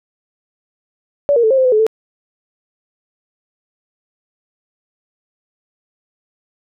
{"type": "tone with pitch steps", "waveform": "sine", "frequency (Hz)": [572, 471.6, 439.4, 533, 520, 506, 429.5, 441.5], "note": ["D5", "A#4", "A4", "C5", "C5", "B4", "A4", "A4"], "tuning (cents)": [-46, 20, -2, 32, -11, 42, -42, 6], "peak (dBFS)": -9, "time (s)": [1.29, 1.866], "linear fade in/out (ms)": 0, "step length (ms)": 72, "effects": []}